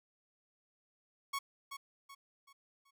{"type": "tone with echo", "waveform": "sawtooth", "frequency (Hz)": 1107, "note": "C#6", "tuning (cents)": -3, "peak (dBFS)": -31, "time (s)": [1.33, 1.39], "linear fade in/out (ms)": 10, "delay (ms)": 380, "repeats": 4, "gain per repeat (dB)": -8, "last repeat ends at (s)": 2.91, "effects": []}